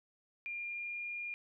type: tone with pitch glide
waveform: sine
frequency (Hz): 2400 to 2414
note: D7 to D7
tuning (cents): +37 to +47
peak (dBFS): -38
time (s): 0.46-1.34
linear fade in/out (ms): 0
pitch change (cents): +10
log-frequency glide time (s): 0.56-1.04
effects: none